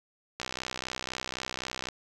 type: click train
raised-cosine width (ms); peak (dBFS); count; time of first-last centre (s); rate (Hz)
0.2; -16; 96; 0.4-1.887; 63.9
effects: none